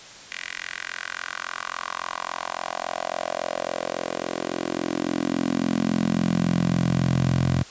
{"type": "tone with high-pass filter sweep", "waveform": "10% pulse", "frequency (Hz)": 43.61, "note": "F1", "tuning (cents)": -2, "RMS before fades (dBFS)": -26, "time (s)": [0.32, 7.63], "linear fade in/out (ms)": 0, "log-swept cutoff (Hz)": [2100, 110], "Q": 2.8, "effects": ["white hiss -43 dBFS RMS until 7.7 s", "resampled to 16000 Hz"]}